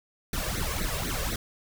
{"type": "noise with flanger", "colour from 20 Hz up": "pink", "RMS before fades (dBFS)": -30, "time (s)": [0.33, 1.36], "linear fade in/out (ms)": 2, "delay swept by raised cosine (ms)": [0.49, 1.89], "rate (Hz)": 4, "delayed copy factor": 1, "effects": []}